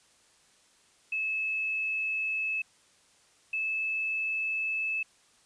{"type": "tone pair in turn", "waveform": "sine", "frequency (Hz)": [2600, 2613], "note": ["E7", "E7"], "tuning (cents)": [-24, -16], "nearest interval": "unison", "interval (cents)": 8, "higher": "second", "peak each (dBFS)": -28, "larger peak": "neither", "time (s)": [[1.12, 2.62], [3.53, 5.03]], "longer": "neither", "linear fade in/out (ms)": 5, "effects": ["white hiss -63 dBFS RMS until 5.45 s", "resampled to 22050 Hz"]}